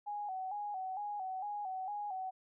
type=tone with vibrato; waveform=sine; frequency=789 Hz; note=G5; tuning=11 cents sharp; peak=-37 dBFS; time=0.06-2.31 s; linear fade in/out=20 ms; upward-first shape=square; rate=2.2 Hz; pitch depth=81 cents each way; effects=none